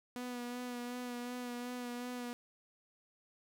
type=tone with vibrato; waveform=sawtooth; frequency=245 Hz; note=B3; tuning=14 cents flat; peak=-36 dBFS; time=0.16-2.33 s; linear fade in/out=0 ms; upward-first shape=sine; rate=2.7 Hz; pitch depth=23 cents each way; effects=none